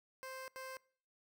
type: tone bursts at uneven times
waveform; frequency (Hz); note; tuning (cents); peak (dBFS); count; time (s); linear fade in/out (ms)
15% pulse; 523.3; C5; 0; -39; 2; 0.23-0.48 / 0.56-0.77; 0
effects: noise-tail reverb RT60 0.5 s tail -23 dB re dry